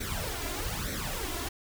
pink noise with flanger, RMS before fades -34 dBFS, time 0-1.49 s, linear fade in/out 10 ms, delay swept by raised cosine 0.5 to 3 ms, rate 1.1 Hz, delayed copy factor +0.75, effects none

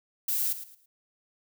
violet noise with echo, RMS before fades -28 dBFS, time 0.28-0.53 s, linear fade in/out 5 ms, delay 110 ms, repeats 3, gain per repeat -12 dB, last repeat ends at 0.86 s, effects none

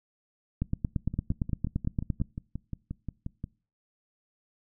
two click trains, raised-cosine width 5 ms, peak -15 / -22 dBFS, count 15 / 14, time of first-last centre 0.62-2.216 / 1.14-3.441 s, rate 8.77 / 5.65 Hz, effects noise-tail reverb RT60 0.4 s tail -24 dB re dry

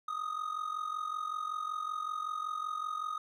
triangle tone with amplitude modulation, 1244.5 Hz, D#6, in tune, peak -29 dBFS, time 0.08-3.18 s, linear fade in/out 5 ms, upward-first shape sine, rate 45.3 Hz, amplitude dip 75%, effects none

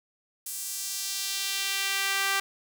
sawtooth tone with high-pass filter sweep, 392 Hz, G4, in tune, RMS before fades -30 dBFS, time 0.46-2.4 s, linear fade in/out 5 ms, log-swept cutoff 9000 to 1400 Hz, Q 1.1, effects none

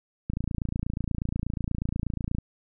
click train, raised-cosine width 5 ms, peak -16 dBFS, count 60, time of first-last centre 0.3-2.385 s, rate 28.3 Hz, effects none

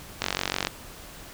click train, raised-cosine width 0.2 ms, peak -7 dBFS, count 22, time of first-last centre 0.22-0.671 s, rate 46.6 Hz, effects pink hiss -44 dBFS RMS until 1.33 s

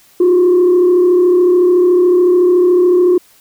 sine tone with frequency modulation, 358.4 Hz, F4, 45 cents sharp, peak -5 dBFS, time 0.2-3.18 s, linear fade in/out 5 ms, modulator 33.8 Hz, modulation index 0.43, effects tanh soft clip ceiling -4 dBFS + white hiss -48 dBFS RMS until 3.4 s

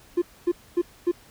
triangle tone bursts, 349.2 Hz, F4, in tune, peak -15 dBFS, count 4, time 0.17-1.116 s, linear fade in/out 10 ms, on 49 ms, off 250 ms, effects tanh soft clip ceiling -13 dBFS + pink hiss -53 dBFS RMS until 1.3 s

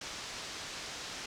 white low-pass noise, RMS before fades -43 dBFS, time 0.01-1.26 s, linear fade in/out 5 ms, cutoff 6300 Hz, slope 24 dB/octave, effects none

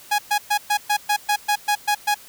sawtooth tone bursts, 830.6 Hz, G#5, in tune, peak -13 dBFS, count 11, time 0.11-2.146 s, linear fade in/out 10 ms, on 76 ms, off 120 ms, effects white hiss -45 dBFS RMS until 2.28 s

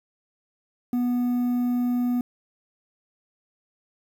triangle tone with quantisation, 245 Hz, B3, 14 cents flat, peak -19 dBFS, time 0.93-2.21 s, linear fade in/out 2 ms, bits 8, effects none

